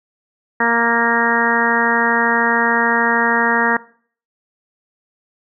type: harmonic tone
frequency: 233.1 Hz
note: A#3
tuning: in tune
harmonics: 1 / 2 / 3 / 4 / 5 / 6 / 7 / 8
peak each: -22 / -22 / -25 / -19 / -24 / -24 / -20 / -19 dBFS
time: 0.6-3.77 s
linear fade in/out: 5 ms
effects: noise-tail reverb RT60 0.5 s tail -20 dB re dry